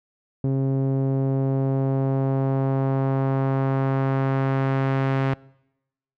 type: tone with low-pass filter sweep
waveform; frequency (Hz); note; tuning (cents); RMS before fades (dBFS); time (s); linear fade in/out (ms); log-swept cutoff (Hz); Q
sawtooth; 134.6; C3; +49; -22; 0.44-5.34; 2; 380 to 2100; 0.97
effects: noise-tail reverb RT60 0.9 s tail -24 dB re dry

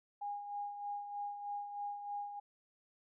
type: tone with tremolo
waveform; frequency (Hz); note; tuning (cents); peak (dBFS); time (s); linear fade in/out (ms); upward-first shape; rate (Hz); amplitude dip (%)
sine; 817; G#5; -29; -37; 0.21-2.4; 10; sine; 3.2; 55
effects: none

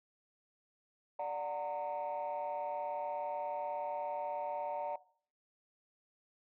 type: chord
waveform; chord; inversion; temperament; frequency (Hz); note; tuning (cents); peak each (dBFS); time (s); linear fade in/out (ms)
sine; D augmented; none; just; 587.3 / 734.2 / 917.7; D5 / F#5 / A#5; 0 / -14 / -27; -38 / -39 / -38; 1.19-4.96; 5
effects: noise-tail reverb RT60 0.5 s tail -20 dB re dry + tanh soft clip ceiling -31 dBFS

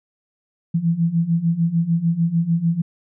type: beating tone pair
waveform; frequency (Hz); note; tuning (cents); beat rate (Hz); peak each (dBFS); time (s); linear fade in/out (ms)
sine; 163.8 / 170.5; E3 / F3; -11 / -41; 6.7; -21 / -18; 0.74-2.82; 10
effects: none

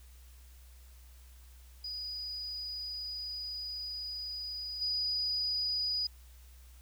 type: tone with level steps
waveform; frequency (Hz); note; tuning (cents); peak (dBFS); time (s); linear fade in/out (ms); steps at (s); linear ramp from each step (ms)
sine; 4936; D#8; -15; -37 / -30; 1.84-6.07; 5; 4.81; 10
effects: added 62 Hz sine -52 dBFS peak until 6.81 s + white hiss -63 dBFS RMS until 6.81 s

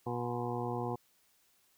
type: harmonic tone with a mistuned harmonic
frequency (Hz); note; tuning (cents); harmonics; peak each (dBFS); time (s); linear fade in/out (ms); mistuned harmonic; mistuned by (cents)
120.7; B2; -39; 1 / 2 / 3 / 4 / 6 / 7 / 8 / 9; -39 / -41 / -40 / -41 / -42 / -42 / -46 / -46; 0.06-0.96; 10; 9; -69
effects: white hiss -70 dBFS RMS until 1.77 s

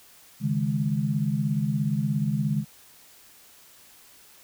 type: chord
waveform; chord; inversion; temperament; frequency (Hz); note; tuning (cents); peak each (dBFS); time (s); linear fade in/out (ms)
sine; C# suspended second; none; equal; 138.59 / 155.56 / 207.7; C#3 / D#3 / G#3; 0 / 0 / 0; -27; 0.4-2.65; 50
effects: white hiss -53 dBFS RMS until 4.43 s

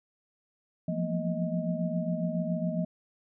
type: tone cluster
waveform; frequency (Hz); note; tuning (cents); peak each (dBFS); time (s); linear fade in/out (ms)
sine; 171.7 / 179 / 219.8 / 238.1 / 627; F3 / F3 / A3 / A#3 / D#5; -29 / +43 / -2 / +37 / +13; -31 / -34 / -38 / -36 / -35; 0.88-2.85; 5
effects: none

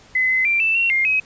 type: tone with pitch steps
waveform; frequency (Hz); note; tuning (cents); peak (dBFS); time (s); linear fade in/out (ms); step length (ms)
sine; 2031 / 2043 / 2361 / 2651 / 2732 / 2118 / 2541; B6 / C7 / D7 / E7 / F7 / C7 / D#7; +48 / -42 / +9 / +9 / -39 / +21 / +36; -15; 0.15-1.2; 5; 150
effects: pink hiss -48 dBFS RMS until 1.25 s + resampled to 16000 Hz

